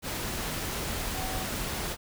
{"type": "tone in noise", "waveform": "sine", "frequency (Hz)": 754, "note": "F#5", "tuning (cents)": 32, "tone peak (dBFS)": -38, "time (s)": [1.12, 1.46], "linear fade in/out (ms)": 50, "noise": "pink", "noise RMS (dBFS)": -33, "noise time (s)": [0.02, 1.97], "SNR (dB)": -8, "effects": []}